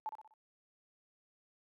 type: tone with echo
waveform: sine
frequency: 870 Hz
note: A5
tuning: 20 cents flat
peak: -35 dBFS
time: 0.06-0.09 s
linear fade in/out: 0 ms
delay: 62 ms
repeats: 4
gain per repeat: -7 dB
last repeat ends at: 0.338 s
effects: added 60 Hz sine -70 dBFS peak until 1.7 s + high-pass 400 Hz 12 dB/octave